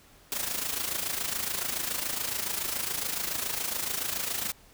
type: noise with amplitude modulation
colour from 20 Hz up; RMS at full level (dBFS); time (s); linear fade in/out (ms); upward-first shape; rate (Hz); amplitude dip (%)
white; -29; 0.32-4.52; 0; sine; 27.1; 65
effects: pink hiss -57 dBFS RMS until 4.73 s